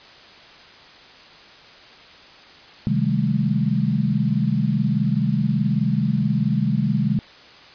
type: chord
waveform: sine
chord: A half-diminished seventh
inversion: first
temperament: equal with one note detuned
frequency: 130.81 / 155.56 / 196 / 214.6 Hz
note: C3 / Eb3 / G3 / A3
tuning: 0 / 0 / 0 / -43 cents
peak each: -23 dBFS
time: 2.87-7.19 s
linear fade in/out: 0 ms
effects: white hiss -45 dBFS RMS until 7.74 s + resampled to 11025 Hz